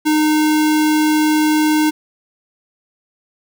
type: tone with sample-and-hold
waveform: sine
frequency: 307.1 Hz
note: D#4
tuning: 23 cents flat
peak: -11 dBFS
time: 0.05-1.91 s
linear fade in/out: 20 ms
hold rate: 1225 Hz
effects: none